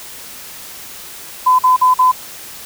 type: tone bursts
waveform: sine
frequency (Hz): 1013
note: B5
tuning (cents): +44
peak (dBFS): -7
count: 4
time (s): 1.46-2.118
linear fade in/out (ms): 10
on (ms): 130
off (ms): 46
effects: white hiss -33 dBFS RMS until 2.65 s